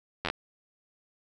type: slowing click train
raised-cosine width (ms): 0.3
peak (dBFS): -13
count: 5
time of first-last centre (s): 0.25-0.3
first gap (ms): 11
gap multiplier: 1.09
effects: none